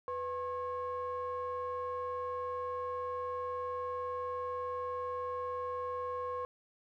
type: ring-modulated tone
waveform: triangle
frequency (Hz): 290.2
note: D4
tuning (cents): -21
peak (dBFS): -30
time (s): 0.08-6.45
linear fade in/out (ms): 0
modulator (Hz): 788
effects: none